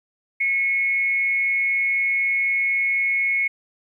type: tone with frequency modulation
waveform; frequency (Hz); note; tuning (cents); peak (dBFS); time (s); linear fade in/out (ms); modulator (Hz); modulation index
sine; 2188; C#7; -23; -18; 0.4-3.48; 10; 214; 0.28
effects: 10-bit